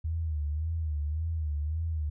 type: tone with vibrato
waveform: sine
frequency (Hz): 77.78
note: D#2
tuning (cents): 0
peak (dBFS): -28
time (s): 0.04-2.1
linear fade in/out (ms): 10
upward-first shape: sine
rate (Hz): 1.8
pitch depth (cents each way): 100
effects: none